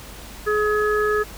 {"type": "harmonic tone", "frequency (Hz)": 422.4, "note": "G#4", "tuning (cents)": 29, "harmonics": [1, 3, 4], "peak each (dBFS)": [-19, -24, -25], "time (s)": [0.46, 1.24], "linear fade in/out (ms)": 20, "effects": ["added 50 Hz sine -40 dBFS peak until 1.37 s", "pink hiss -40 dBFS RMS until 1.37 s"]}